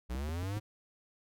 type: linear sweep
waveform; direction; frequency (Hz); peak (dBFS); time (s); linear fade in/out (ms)
square; up; 58.27 to 108.6; -35; 0.09-0.6; 20
type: click train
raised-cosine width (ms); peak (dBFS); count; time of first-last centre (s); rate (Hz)
3; -31; 4; 0.15-0.57; 7.14
effects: none